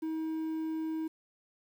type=tone with quantisation; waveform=triangle; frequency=318.3 Hz; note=D#4; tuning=39 cents sharp; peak=-30 dBFS; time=0.02-1.08 s; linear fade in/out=10 ms; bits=10; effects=none